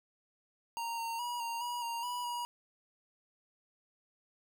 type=tone with pitch steps; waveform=square; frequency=928 / 919 / 965 / 929 / 966 / 933 / 978 / 962 Hz; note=A#5 / A#5 / B5 / A#5 / B5 / A#5 / B5 / B5; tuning=-8 / -25 / -40 / -6 / -39 / +1 / -17 / -46 cents; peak=-36 dBFS; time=0.77-2.45 s; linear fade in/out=0 ms; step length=210 ms; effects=none